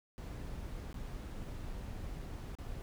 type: noise with dropouts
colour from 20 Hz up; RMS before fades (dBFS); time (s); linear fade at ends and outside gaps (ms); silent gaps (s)
brown; -43; 0.18-2.82; 0; 0.928-0.943 / 1.726-1.731 / 2.217-2.221 / 2.552-2.586
effects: none